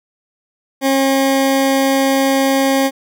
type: tone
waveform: 20% pulse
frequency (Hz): 270.3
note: C#4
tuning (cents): -44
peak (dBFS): -7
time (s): 0.81-2.91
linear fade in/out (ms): 50
effects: none